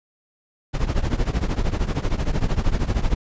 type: noise with tremolo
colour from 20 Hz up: brown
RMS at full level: -17 dBFS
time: 0.73-3.15 s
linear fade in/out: 20 ms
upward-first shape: triangle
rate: 13 Hz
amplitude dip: 90%
effects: resampled to 16000 Hz